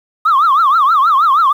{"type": "tone with vibrato", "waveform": "sine", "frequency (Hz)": 1200, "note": "D6", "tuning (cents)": 37, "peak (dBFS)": -6, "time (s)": [0.25, 1.53], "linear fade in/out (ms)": 10, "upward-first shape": "triangle", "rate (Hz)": 6.3, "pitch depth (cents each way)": 260, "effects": ["tanh soft clip ceiling -5 dBFS", "7-bit"]}